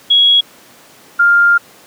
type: tone pair in turn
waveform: sine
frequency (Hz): 3325 / 1400.5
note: G#7 / F6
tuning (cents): +1 / +4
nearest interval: octave + minor third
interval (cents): 1497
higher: first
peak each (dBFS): -6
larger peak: neither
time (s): 0.1-0.41 / 1.19-1.58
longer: second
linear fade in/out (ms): 10
effects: pink hiss -42 dBFS RMS until 1.86 s + high-pass 200 Hz 12 dB/octave